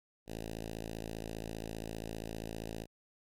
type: tone with notch filter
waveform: 5% pulse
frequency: 55.1 Hz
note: A1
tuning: 3 cents sharp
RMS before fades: -42 dBFS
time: 0.26-2.87 s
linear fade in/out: 50 ms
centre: 1300 Hz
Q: 0.92
effects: MP3 96 kbps